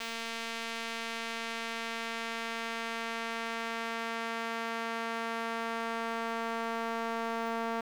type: tone with band-pass filter sweep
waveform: sawtooth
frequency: 228.7 Hz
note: A#3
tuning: 33 cents flat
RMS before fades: -36 dBFS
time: 0-7.81 s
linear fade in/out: 5 ms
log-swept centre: 3100 to 990 Hz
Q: 0.87
effects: 9-bit